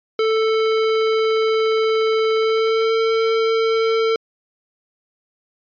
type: tone with pitch glide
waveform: square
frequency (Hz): 441.5 to 449.2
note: A4 to A4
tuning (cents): +6 to +36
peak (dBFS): -16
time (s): 0.19-4.16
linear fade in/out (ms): 2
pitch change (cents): +30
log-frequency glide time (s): 2.36-2.96
effects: resampled to 11025 Hz